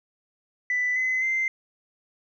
sine tone with pitch steps, 1988 / 2033 / 2080 Hz, B6 / B6 / C7, +11 / +50 / -11 cents, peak -21 dBFS, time 0.7-1.48 s, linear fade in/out 2 ms, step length 260 ms, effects tanh soft clip ceiling -18 dBFS

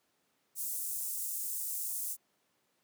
pink high-pass noise, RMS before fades -37 dBFS, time 0.55-2.17 s, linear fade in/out 50 ms, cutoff 8100 Hz, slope 24 dB/octave, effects pink hiss -75 dBFS RMS until 2.83 s + high-pass 200 Hz 12 dB/octave

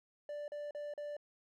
triangle tone bursts, 587.3 Hz, D5, in tune, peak -38 dBFS, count 4, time 0.29-1.167 s, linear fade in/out 2 ms, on 190 ms, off 39 ms, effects none

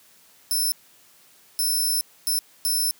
5% pulse tone bursts at uneven times, 5310 Hz, E8, 12 cents sharp, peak -15 dBFS, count 4, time 0.51-0.72 / 1.59-2.01 / 2.27-2.39 / 2.65-2.91 s, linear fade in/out 0 ms, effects white hiss -55 dBFS RMS until 2.99 s + high-pass 100 Hz 12 dB/octave

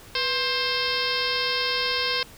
harmonic tone with a mistuned harmonic, 528 Hz, C5, 16 cents sharp, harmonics 1 / 2 / 3 / 4 / 5 / 6 / 7 / 8 / 9 / 10, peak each -32 / -32 / -32 / -32 / -32 / -32 / -32 / -32 / -32 / -32 dBFS, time 0.15-2.23 s, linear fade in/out 2 ms, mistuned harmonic 1, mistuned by -120 cents, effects pink hiss -47 dBFS RMS until 2.37 s

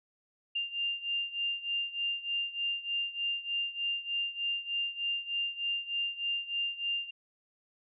sine beating tone pair, 2794 / 2797.3 Hz, F7 / F7, 0 / +2 cents, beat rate 3.3 Hz, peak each -33 / -36 dBFS, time 0.55-7.11 s, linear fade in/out 10 ms, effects none

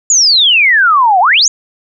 sine exponential two-way sweep, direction down then up, 7050 to 698.5 to 7050 Hz, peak -5 dBFS, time 0.1-1.48 s, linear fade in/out 2 ms, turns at 1.2 s, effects none

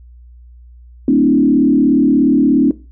sine tone with frequency modulation, 272.1 Hz, C#4, 32 cents flat, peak -8 dBFS, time 1.08-2.71 s, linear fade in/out 2 ms, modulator 36.9 Hz, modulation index 1.3, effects noise-tail reverb RT60 0.3 s tail -17 dB re dry + added 60 Hz sine -37 dBFS peak until 2.91 s

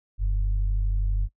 sine tone pair together, 45.63 / 98 Hz, F#1 / G2, -23 / 0 cents, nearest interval octave + minor second, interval 1323 cents, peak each -21 / -32 dBFS, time 0.18-1.29 s, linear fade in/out 50 ms, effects noise-tail reverb RT60 0.1 s tail -23 dB re dry

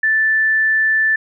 sine tone, 1760 Hz, A6, in tune, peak -12 dBFS, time 0.03-1.16 s, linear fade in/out 5 ms, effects none

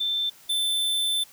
sine / square tone pair in turn, 3552 / 3537 Hz, A7 / A7, +16 / +8 cents, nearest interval unison, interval 8 cents, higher first, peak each -23 dBFS, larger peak neither, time 0-0.3 / 0.49-1.24 s, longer second, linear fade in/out 10 ms, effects white hiss -52 dBFS RMS until 1.32 s

